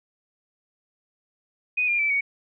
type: tone with pitch steps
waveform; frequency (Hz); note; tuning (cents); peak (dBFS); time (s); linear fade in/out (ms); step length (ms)
sine; 2489 / 2403 / 2320 / 2239; D#7 / D7 / D7 / C#7; 0 / +39 / -22 / +17; -20; 1.77-2.21; 10; 110
effects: none